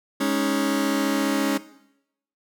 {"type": "chord", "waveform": "sawtooth", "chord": "Ab suspended fourth", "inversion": "none", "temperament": "just", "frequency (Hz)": [207.7, 276.9, 311.5], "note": ["Ab3", "Db4", "Eb4"], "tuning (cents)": [0, -2, 2], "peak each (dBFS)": [-23, -19, -23], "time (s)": [0.2, 1.58], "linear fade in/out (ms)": 10, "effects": ["noise-tail reverb RT60 0.8 s tail -17 dB re dry"]}